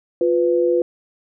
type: tone pair together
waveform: sine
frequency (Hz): 352 / 497.8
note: F4 / B4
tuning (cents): +14 / +14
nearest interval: tritone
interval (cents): 600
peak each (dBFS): -17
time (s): 0.21-0.82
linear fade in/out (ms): 2
effects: none